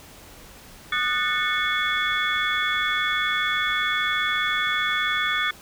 sine tone cluster, 1227 / 1478 / 1784 / 2199 / 3420 Hz, D#6 / F#6 / A6 / C#7 / A7, -25 / -2 / +23 / -14 / -50 cents, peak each -27 dBFS, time 0.92-5.51 s, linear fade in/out 5 ms, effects tanh soft clip ceiling -12 dBFS + pink hiss -46 dBFS RMS until 5.61 s

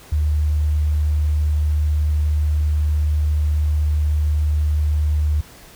sine tone, 75.4 Hz, D2, 46 cents sharp, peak -15 dBFS, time 0.12-5.41 s, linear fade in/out 5 ms, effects pink hiss -44 dBFS RMS until 5.75 s

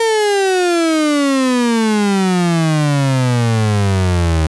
35% pulse exponential sweep, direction down, 460 to 77.78 Hz, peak -10 dBFS, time 0-4.47 s, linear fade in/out 5 ms, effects resampled to 24000 Hz + 8-bit

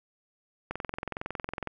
click train, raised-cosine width 0.5 ms, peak -18 dBFS, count 22, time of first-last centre 0.71-1.673 s, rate 21.8 Hz, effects none

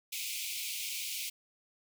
pink high-pass noise, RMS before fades -38 dBFS, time 0.12-1.3 s, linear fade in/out 10 ms, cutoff 2200 Hz, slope 96 dB/octave, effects none

